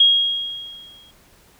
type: tone with exponential decay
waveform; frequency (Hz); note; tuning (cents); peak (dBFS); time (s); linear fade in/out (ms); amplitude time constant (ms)
sine; 3276; G#7; -24; -8; 0-1.11; 5; 240
effects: pink hiss -53 dBFS RMS until 1.59 s

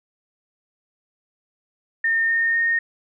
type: tone with pitch steps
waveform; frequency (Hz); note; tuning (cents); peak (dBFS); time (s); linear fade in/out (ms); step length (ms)
sine; 1821 / 1832.6 / 1844.3; A#6 / A#6 / A#6; -41 / -30 / -19; -17; 2.04-2.79; 5; 250
effects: none

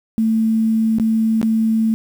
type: tone with dropouts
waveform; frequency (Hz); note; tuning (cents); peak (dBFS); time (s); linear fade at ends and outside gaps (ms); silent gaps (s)
sine; 222.4; A3; +19; -13; 0.18-1.94; 0; 0.985-0.998 / 1.415-1.429
effects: 7-bit

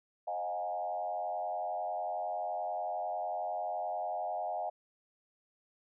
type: tone with frequency modulation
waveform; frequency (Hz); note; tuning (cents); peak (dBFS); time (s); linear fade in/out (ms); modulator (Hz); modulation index
sine; 718; F5; +48; -33; 0.27-4.7; 10; 91.2; 1.2
effects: none

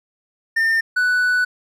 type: tone pair in turn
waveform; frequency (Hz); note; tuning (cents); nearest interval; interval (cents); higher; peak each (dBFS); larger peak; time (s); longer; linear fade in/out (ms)
triangle; 1808 / 1485.9; A6 / F#6; +47 / +7; minor third; 340; first; -13; neither; 0.56-0.81 / 0.96-1.45; second; 10
effects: none

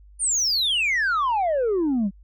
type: exponential sweep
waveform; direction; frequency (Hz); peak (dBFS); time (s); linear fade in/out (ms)
sine; down; 9400 to 185; -17; 0.19-2.11; 50
effects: tanh soft clip ceiling -18 dBFS + added 50 Hz sine -46 dBFS peak until 2.23 s

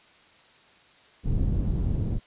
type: low-pass noise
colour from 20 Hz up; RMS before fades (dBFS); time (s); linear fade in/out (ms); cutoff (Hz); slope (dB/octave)
pink; -25; 1.23-2.2; 50; 180; 12
effects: white hiss -56 dBFS RMS until 2.26 s + resampled to 8000 Hz

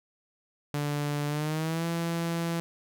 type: tone with pitch glide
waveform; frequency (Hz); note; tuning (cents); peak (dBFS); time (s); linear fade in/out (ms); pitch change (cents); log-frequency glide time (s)
sawtooth; 146.2 to 167.94; D3 to E3; -7 to +33; -24; 0.74-2.6; 0; +240; 1.27-1.86
effects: none

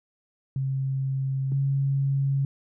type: tone pair in turn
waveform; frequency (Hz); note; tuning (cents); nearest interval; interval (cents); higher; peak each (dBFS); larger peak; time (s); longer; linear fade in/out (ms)
sine; 134.4 / 137.54; C3 / C#3; +47 / -13; unison; 40; second; -24 / -21; second; 0.56-1.52 / 1.52-2.45; first; 2
effects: none

